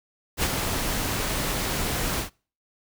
pink noise with ADSR envelope, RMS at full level -22 dBFS, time 0.37-2.3 s, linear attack 59 ms, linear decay 48 ms, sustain -5 dB, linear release 110 ms, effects noise-tail reverb RT60 0.4 s tail -26 dB re dry

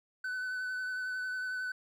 triangle tone with vibrato, 1506 Hz, F#6, 30 cents sharp, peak -32 dBFS, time 0.24-1.72 s, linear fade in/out 5 ms, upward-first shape sine, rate 11 Hz, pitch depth 18 cents each way, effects none

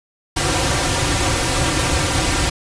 pink noise with comb filter, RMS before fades -18 dBFS, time 0.36-2.5 s, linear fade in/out 10 ms, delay 4.7 ms, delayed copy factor -0.8, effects resampled to 22050 Hz

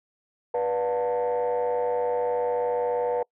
sine tone cluster, 488.6 / 589 / 715 / 890 Hz, B4 / D5 / F5 / A5, -19 / +5 / +41 / +20 cents, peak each -23 / -31 / -31 / -30 dBFS, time 0.54-3.23 s, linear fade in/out 5 ms, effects noise-tail reverb RT60 0.1 s tail -26 dB re dry + tanh soft clip ceiling -18 dBFS

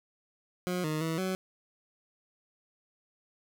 20% pulse tone with pitch steps, 180.2 / 154.8 / 162.1 / 187.4 Hz, F#3 / D#3 / E3 / F#3, -45 / -9 / -29 / +22 cents, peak -25 dBFS, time 0.67-1.35 s, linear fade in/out 0 ms, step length 170 ms, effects none

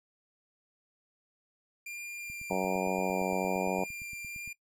45% pulse tone with vibrato, 2390 Hz, D7, 30 cents sharp, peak -39 dBFS, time 1.86-4.53 s, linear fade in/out 5 ms, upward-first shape sine, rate 1.2 Hz, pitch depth 8 cents each way
click train, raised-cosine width 5 ms, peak -39 dBFS, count 20, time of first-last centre 2.3-4.476 s, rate 8.73 Hz
harmonic tone, 93.6 Hz, F#2, 20 cents sharp, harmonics 2 / 3 / 4 / 5 / 6 / 7 / 8 / 9 / 10, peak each -35 / -39 / -37 / -36 / -36 / -36 / -37 / -40 / -40 dBFS, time 2.5-3.84 s, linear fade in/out 5 ms
effects noise-tail reverb RT60 0.1 s tail -19 dB re dry

